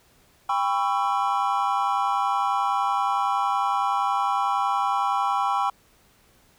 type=chord; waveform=triangle; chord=C# half-diminished seventh; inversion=second; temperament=just; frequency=798.3 / 997.9 / 1108.7 / 1330.5 Hz; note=G5 / B5 / C#6 / E6; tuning=+31 / +18 / 0 / +16 cents; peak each=-23 / -25 / -25 / -27 dBFS; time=0.49-5.7 s; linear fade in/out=5 ms; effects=pink hiss -59 dBFS RMS until 6.58 s